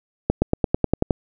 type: accelerating click train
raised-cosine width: 2 ms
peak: -3 dBFS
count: 9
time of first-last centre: 0.3-1.108 s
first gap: 120 ms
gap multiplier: 0.95
effects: none